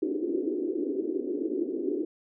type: band-pass noise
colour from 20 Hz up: white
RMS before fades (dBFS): -30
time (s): 0.02-2.05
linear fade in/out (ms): 5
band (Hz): 290 to 390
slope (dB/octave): 48
effects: none